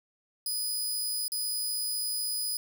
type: tone with dropouts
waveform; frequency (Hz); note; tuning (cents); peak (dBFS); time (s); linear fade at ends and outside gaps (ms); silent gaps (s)
15% pulse; 4978; D#8; 0; -23; 0.46-2.57; 2; 1.281-1.319
effects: none

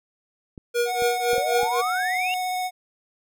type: clicks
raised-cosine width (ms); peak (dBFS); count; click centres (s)
3; -26; 5; 0.578 / 1.022 / 1.332 / 1.381 / 1.632
type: tone with tremolo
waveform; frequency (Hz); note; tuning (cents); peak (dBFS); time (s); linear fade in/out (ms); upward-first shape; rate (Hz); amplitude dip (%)
square; 478.1; A#4; +44; -19; 0.74-1.82; 20; triangle; 3.9; 100
type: tone with vibrato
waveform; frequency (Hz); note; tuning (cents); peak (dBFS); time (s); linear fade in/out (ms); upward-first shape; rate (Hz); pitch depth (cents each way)
square; 735; F#5; -12; -25; 0.85-2.71; 50; triangle; 15; 11
type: exponential sweep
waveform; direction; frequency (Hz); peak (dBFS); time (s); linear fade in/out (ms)
sine; up; 500 to 2855; -25; 1.34-2.34; 0
effects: none

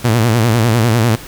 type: tone with vibrato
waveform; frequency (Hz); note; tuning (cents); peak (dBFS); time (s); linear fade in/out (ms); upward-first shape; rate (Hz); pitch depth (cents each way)
sawtooth; 114.8; A#2; -26; -6; 0.04-1.16; 10; sine; 10; 120
effects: pink hiss -33 dBFS RMS until 1.27 s

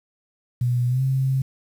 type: tone with pitch glide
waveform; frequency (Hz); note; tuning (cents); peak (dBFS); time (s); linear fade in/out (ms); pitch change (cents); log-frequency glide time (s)
sine; 122.7 to 133.03; B2 to C3; -11 to +29; -18; 0.61-1.42; 5; +140; 0.88-1.02
effects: 8-bit

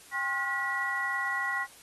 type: tone cluster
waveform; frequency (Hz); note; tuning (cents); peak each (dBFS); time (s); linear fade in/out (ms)
sine; 798 / 1073 / 1433 / 1936; G5 / C6 / F6 / B6; +31 / +43 / +44 / -35; -38 / -35 / -36 / -30; 0.11-1.67; 50
effects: white hiss -53 dBFS RMS until 1.82 s + AAC 32 kbps

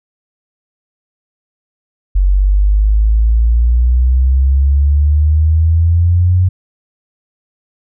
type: exponential sweep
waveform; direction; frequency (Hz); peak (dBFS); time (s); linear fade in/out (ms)
sine; up; 46.24 to 92.4; -7; 2.15-6.49; 10
effects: none

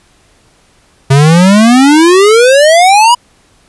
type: exponential sweep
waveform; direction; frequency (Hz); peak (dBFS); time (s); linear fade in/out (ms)
square; up; 132.6 to 987.8; -3; 1.1-3.15; 10
effects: pink hiss -48 dBFS RMS until 3.68 s + resampled to 24000 Hz

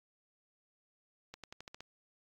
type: accelerating click train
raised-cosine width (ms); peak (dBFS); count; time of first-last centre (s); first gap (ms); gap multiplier
0.2; -29; 7; 1.34-1.806; 97; 0.91
effects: AAC 64 kbps

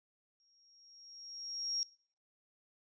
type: tone with exponential growth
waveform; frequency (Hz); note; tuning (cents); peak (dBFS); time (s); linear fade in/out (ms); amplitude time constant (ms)
sine; 5588; F8; 0; -31; 0.4-1.83; 0; 310
effects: noise-tail reverb RT60 0.5 s tail -23 dB re dry + resampled to 16000 Hz

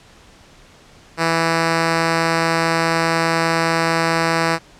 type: tone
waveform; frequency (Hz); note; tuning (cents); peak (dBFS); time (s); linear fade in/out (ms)
5% pulse; 164.81; E3; 0; -4; 1.17-4.59; 50
effects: pink hiss -47 dBFS RMS until 4.79 s + low-pass 7000 Hz 12 dB/octave

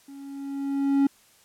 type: tone with level ramp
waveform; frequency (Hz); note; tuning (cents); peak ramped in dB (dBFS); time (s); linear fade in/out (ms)
triangle; 277.2; C#4; 0; -39 to -14; 0.08-1.07; 5
effects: white hiss -58 dBFS RMS until 1.44 s + low-pass 12000 Hz 12 dB/octave

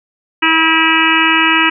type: harmonic tone with a mistuned harmonic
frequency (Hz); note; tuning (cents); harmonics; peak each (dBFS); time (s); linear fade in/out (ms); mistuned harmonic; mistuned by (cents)
322.7; E4; -37; 1 / 3 / 4 / 5 / 6 / 7 / 8 / 9; -17 / -17 / -17 / -17 / -17 / -17 / -17 / -17; 0.42-1.7; 10; 7; +58
effects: none

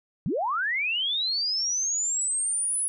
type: linear sweep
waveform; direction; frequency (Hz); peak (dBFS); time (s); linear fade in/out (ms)
sine; up; 124.3 to 10400; -24; 0.26-2.88; 0
effects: none

